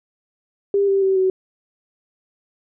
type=tone with pitch steps; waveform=sine; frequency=399.7 / 391.7 / 383.9 / 376.2 Hz; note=G4 / G4 / G4 / F#4; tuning=+34 / -1 / -36 / +29 cents; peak=-14 dBFS; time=0.74-1.3 s; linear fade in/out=2 ms; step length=140 ms; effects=none